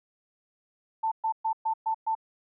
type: tone bursts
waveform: sine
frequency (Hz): 888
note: A5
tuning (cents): +16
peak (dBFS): -24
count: 6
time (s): 1.03-2.152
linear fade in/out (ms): 10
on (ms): 87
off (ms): 120
effects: none